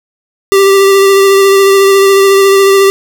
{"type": "tone with vibrato", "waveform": "square", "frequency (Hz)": 392, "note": "G4", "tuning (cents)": 0, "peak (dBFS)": -4, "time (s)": [0.52, 2.9], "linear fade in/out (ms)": 0, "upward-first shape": "sine", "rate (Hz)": 14, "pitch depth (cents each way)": 17, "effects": []}